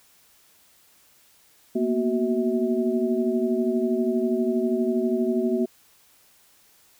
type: tone cluster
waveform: sine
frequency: 231.5 / 243.9 / 372.6 / 648 Hz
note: A#3 / B3 / F#4 / E5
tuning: -12 / -21 / +12 / -30 cents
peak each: -26 / -26 / -24 / -32 dBFS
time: 1.75-5.66 s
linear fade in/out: 10 ms
effects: white hiss -58 dBFS RMS until 6.99 s